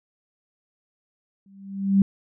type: tone with exponential growth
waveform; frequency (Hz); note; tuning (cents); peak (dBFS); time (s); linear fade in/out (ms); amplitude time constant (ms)
sine; 196; G3; 0; -11; 1.46-2.02; 2; 120
effects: none